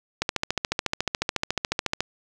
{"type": "click train", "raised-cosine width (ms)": 0.2, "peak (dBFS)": -6, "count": 26, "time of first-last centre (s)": [0.22, 2.006], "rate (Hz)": 14, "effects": []}